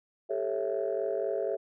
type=chord; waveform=sine; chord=A dominant seventh; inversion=third; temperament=just; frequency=396 / 440 / 550 / 660 Hz; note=G4 / A4 / C#5 / E5; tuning=+18 / 0 / -14 / +2 cents; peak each=-33 dBFS; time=0.29-1.57 s; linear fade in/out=20 ms; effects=tanh soft clip ceiling -20 dBFS